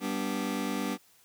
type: chord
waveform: sawtooth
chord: G major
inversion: none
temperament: just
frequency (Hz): 196 / 245 / 294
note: G3 / B3 / D4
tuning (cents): 0 / -14 / +2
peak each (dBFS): -30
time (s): 0-0.98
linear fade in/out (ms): 50
effects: white hiss -62 dBFS RMS until 1.24 s